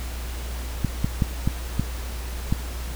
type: clicks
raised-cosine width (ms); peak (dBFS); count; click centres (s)
5; -8; 6; 0.847 / 1.045 / 1.222 / 1.475 / 1.796 / 2.525
effects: added 60 Hz sine -29 dBFS peak until 2.95 s + pink hiss -38 dBFS RMS until 2.95 s